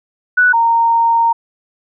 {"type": "tone pair in turn", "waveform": "sine", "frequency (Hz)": [1480, 924], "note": ["F#6", "A#5"], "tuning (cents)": [0, -16], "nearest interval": "minor sixth", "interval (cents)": 816, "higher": "first", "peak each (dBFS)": [-7, -9], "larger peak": "first", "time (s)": [[0.37, 0.53], [0.53, 1.33]], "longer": "second", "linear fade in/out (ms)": 10, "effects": []}